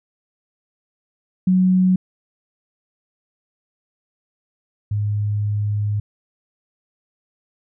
sine tone pair in turn, 185 / 104.02 Hz, F#3 / G#2, 0 / +3 cents, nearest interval minor seventh, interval 997 cents, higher first, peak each -12 / -18 dBFS, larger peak first, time 1.47-1.96 / 4.91-6 s, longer second, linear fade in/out 5 ms, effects none

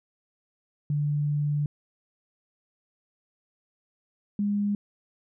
sine tone pair in turn, 146.83 / 204.3 Hz, D3 / G#3, 0 / -28 cents, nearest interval tritone, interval 572 cents, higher second, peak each -23 dBFS, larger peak neither, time 0.9-1.66 / 4.39-4.75 s, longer first, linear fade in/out 2 ms, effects none

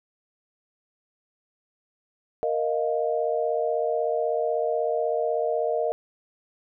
sine chord, Bb suspended fourth, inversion none, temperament equal, 466.2 / 622.3 / 698.5 Hz, Bb4 / Eb5 / F5, 0 / 0 / 0 cents, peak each -26 / -26 / -29 dBFS, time 2.43-5.92 s, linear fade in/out 0 ms, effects none

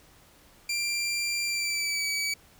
20% pulse tone with pitch glide, 2373 to 2284 Hz, D7 to D7, +17 to -49 cents, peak -22 dBFS, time 0.69-2.34 s, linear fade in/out 5 ms, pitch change -66 cents, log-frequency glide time 1.45-2.05 s, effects pink hiss -57 dBFS RMS until 2.59 s

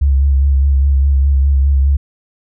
sine tone with vibrato, 68.8 Hz, C#2, 12 cents flat, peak -8 dBFS, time 0.01-1.97 s, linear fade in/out 10 ms, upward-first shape sine, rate 4.9 Hz, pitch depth 41 cents each way, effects none

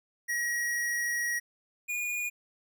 square tone pair in turn, 1903 / 2441 Hz, A#6 / D#7, +35 / -34 cents, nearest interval major third, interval 431 cents, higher second, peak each -29 / -31 dBFS, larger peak first, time 0.28-1.4 / 1.88-2.3 s, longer first, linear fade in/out 20 ms, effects none

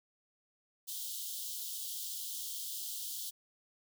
white high-pass noise, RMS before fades -41 dBFS, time 0.87-3.31 s, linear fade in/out 20 ms, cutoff 3000 Hz, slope 96 dB/octave, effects none

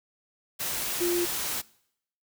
sine tone in noise, 349.2 Hz, F4, in tune, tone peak -24 dBFS, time 1-1.26 s, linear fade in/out 20 ms, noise white, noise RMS -31 dBFS, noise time 0.59-1.62 s, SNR +4 dB, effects noise-tail reverb RT60 0.7 s tail -22 dB re dry

